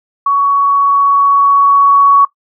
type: tone with level ramp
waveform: sine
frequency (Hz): 1121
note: C#6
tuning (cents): +19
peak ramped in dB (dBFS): -8 to -3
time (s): 0.26-2.25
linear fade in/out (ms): 5
effects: noise-tail reverb RT60 0.1 s tail -18 dB re dry

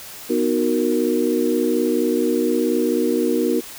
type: chord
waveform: sine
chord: B major seventh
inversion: none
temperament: equal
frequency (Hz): 246.9 / 311.1 / 370 / 466.2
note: B3 / D#4 / F#4 / A#4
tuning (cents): 0 / 0 / 0 / 0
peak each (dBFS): -22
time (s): 0.29-3.61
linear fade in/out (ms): 20
effects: white hiss -37 dBFS RMS until 3.78 s

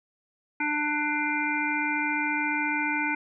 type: harmonic tone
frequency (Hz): 297.6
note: D4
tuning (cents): +23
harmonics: 1 / 3 / 5 / 7 / 8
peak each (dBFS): -31 / -31 / -31 / -31 / -31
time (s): 0.6-3.15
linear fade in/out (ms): 5
effects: none

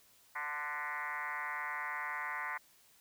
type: tone with frequency modulation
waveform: sine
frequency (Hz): 1482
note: F#6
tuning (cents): +2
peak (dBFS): -36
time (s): 0.35-2.58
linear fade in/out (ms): 10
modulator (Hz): 149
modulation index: 4.2
effects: white hiss -65 dBFS RMS until 3 s

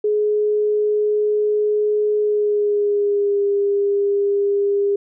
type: tone with pitch glide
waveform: sine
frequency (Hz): 420.7 to 402.9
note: G#4 to G4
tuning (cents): +22 to +48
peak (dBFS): -15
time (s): 0.04-4.96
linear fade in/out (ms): 5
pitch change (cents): -74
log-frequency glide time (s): 2.2-3.43
effects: none

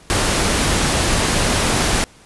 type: noise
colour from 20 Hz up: pink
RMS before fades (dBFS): -17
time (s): 0.1-2.04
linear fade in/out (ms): 0
effects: pink hiss -47 dBFS RMS until 2.25 s + resampled to 24000 Hz

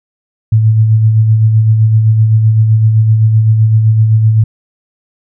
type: tone with tremolo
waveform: sine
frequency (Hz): 110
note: A2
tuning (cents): 0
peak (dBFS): -3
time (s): 0.52-4.44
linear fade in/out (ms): 5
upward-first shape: sine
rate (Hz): 7.8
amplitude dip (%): 40
effects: none

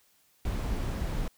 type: noise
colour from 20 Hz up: brown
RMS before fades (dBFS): -31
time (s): 0.45-1.28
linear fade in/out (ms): 2
effects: white hiss -66 dBFS RMS until 1.37 s

